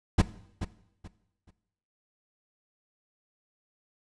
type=noise with echo; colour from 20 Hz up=brown; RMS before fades=-18 dBFS; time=0.18-0.22 s; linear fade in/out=10 ms; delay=430 ms; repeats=3; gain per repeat=-12 dB; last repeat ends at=1.51 s; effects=noise-tail reverb RT60 0.8 s tail -17 dB re dry + resampled to 22050 Hz